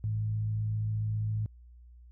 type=tone with frequency modulation; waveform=sine; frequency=107.4 Hz; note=A2; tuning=41 cents flat; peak=-28 dBFS; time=0.04-1.46 s; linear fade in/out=0 ms; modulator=54.9 Hz; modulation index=0.28; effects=added 60 Hz sine -50 dBFS peak until 2.11 s